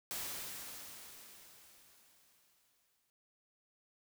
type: noise with exponential decay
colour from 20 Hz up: white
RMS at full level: -40 dBFS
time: 0.11-3.1 s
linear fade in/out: 0 ms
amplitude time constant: 650 ms
effects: none